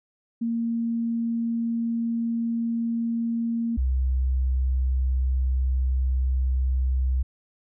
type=tone pair in turn; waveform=sine; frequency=231.3 / 64.5 Hz; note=A#3 / C2; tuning=-13 / -24 cents; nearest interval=octave + minor seventh; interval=2211 cents; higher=first; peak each=-23 / -20 dBFS; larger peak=second; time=0.41-3.77 / 3.77-7.23 s; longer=second; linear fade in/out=10 ms; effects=none